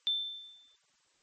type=tone with exponential decay; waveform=sine; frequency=3547 Hz; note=A7; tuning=13 cents sharp; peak=-25 dBFS; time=0.07-0.76 s; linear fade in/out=0 ms; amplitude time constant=150 ms; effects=white hiss -70 dBFS RMS until 1.22 s + MP3 32 kbps